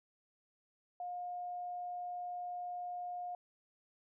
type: tone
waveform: sine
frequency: 713 Hz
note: F5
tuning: 36 cents sharp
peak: -39 dBFS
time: 1-3.35 s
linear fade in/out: 2 ms
effects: none